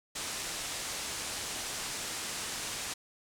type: low-pass noise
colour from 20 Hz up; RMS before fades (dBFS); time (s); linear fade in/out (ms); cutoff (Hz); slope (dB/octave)
white; -38; 0.15-2.94; 10; 9200; 24
effects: none